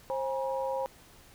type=tone cluster; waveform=sine; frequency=532 / 823 / 957 Hz; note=C5 / G#5 / A#5; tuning=+29 / -16 / +45 cents; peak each=-31 / -37 / -36 dBFS; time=0.1-0.86 s; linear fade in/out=0 ms; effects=pink hiss -56 dBFS RMS until 1.34 s